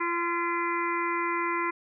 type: harmonic tone with a mistuned harmonic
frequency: 343.1 Hz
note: F4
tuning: 31 cents flat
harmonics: 1 / 3 / 4 / 5 / 6 / 7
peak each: -32 / -29 / -35 / -40 / -33 / -39 dBFS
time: 0-1.71 s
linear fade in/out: 10 ms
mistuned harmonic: 6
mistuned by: -19 cents
effects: none